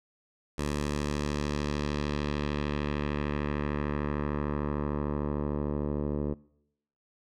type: tone with low-pass filter sweep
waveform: 10% pulse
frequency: 73.3 Hz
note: D2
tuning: 3 cents flat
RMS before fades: -31 dBFS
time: 0.58-6.34 s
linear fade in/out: 5 ms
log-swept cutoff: 9500 to 550 Hz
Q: 1.1
effects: noise-tail reverb RT60 0.8 s tail -24 dB re dry